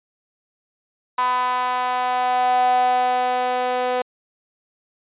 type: tone with high-pass filter sweep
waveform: sawtooth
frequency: 250.6 Hz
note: B3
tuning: 25 cents sharp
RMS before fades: -20 dBFS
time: 1.18-4.02 s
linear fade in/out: 5 ms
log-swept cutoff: 980 to 590 Hz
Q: 7.4
effects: resampled to 8000 Hz